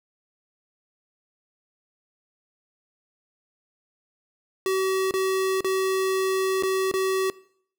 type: tone with dropouts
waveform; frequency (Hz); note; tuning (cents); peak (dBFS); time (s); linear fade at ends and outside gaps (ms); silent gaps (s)
square; 380.3; F#4; +48; -22; 4.66-7.3; 1; 5.11-5.139 / 5.607-5.645 / 6.625-6.634 / 6.914-6.939
effects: noise-tail reverb RT60 0.6 s tail -21 dB re dry